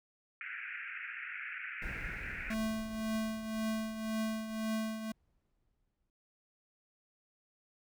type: band-pass noise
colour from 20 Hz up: pink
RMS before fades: -43 dBFS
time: 0.41-2.54 s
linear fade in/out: 2 ms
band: 1400 to 2600 Hz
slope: 96 dB/octave
type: noise with exponential decay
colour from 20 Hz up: brown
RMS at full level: -41 dBFS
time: 1.82-6.1 s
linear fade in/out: 1 ms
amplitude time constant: 930 ms
type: tone with tremolo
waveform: square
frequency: 220 Hz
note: A3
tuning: in tune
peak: -32 dBFS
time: 2.5-5.12 s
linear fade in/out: 5 ms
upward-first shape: triangle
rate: 1.9 Hz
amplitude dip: 65%
effects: none